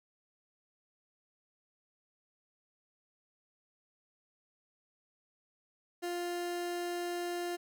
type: tone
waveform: 30% pulse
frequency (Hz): 350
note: F4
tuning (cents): +4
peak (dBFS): -32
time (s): 6.02-7.57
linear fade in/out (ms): 20
effects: none